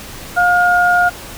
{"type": "tone pair together", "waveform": "sine", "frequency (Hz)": [710.1, 1426], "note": ["F5", "F6"], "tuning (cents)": [29, 36], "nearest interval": "octave", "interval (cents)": 1207, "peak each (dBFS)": -12, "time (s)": [0.36, 1.1], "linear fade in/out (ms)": 20, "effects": ["pink hiss -32 dBFS RMS until 1.37 s"]}